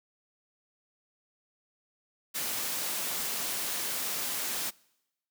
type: noise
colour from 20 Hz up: white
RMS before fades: -33 dBFS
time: 2.34-4.71 s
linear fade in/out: 20 ms
effects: noise-tail reverb RT60 0.9 s tail -25 dB re dry + high-pass 150 Hz 12 dB/octave